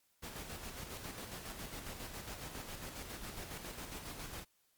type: noise with tremolo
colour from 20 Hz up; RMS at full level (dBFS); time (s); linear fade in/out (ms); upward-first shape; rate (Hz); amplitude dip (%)
pink; -45; 0.22-4.45; 20; square; 7.3; 40
effects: white hiss -75 dBFS RMS until 4.77 s + Opus 48 kbps